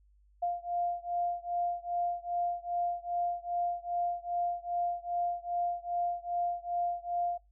sine beating tone pair, 698.5 / 701 Hz, F5 / F5, 0 / +6 cents, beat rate 2.5 Hz, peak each -33 / -34 dBFS, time 0.42-7.38 s, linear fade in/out 10 ms, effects noise-tail reverb RT60 0.2 s tail -22 dB re dry + added 50 Hz sine -61 dBFS peak until 7.51 s

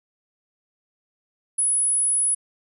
sine tone, 10180 Hz, D#9, 39 cents sharp, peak -18 dBFS, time 1.58-2.35 s, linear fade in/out 10 ms, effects none

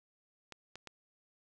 clicks, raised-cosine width 0.2 ms, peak -29 dBFS, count 3, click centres 0.523 / 0.756 / 0.873 s, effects none

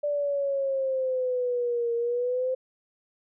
sine exponential two-way sweep, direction down then up, 587.3 to 466.2 to 520 Hz, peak -24 dBFS, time 0.03-2.55 s, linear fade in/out 10 ms, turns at 1.94 s, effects none

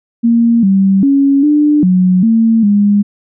sine tone with pitch steps, 232.8 / 193.7 / 277.3 / 297.2 / 183.3 / 225.9 / 204.2 Hz, A#3 / G3 / C#4 / D4 / F#3 / A3 / G#3, -2 / -20 / +1 / +21 / -16 / +46 / -29 cents, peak -6 dBFS, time 0.23-3.03 s, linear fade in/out 20 ms, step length 400 ms, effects none

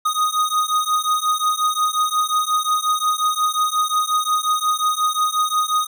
square beating tone pair, 1241 / 1246.6 Hz, D#6 / D#6, -5 / +3 cents, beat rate 5.6 Hz, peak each -21 dBFS, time 0.05-5.87 s, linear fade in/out 10 ms, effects none

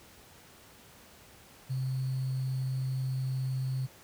sine tone with sample-and-hold, 131.1 Hz, C3, 4 cents sharp, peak -29 dBFS, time 1.69-3.87 s, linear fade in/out 20 ms, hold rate 4410 Hz, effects pink hiss -55 dBFS RMS until 4.03 s + high-pass 60 Hz 12 dB/octave

